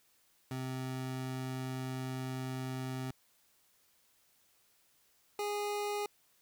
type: tone pair in turn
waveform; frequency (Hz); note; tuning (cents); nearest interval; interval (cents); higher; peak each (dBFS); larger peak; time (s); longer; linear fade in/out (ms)
25% pulse; 130 / 412.7; C3 / G#4; -11 / -11; octave + minor sixth; 2000; second; -33 / -30; second; 0.51-3.11 / 5.39-6.06; first; 2
effects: white hiss -70 dBFS RMS until 6.41 s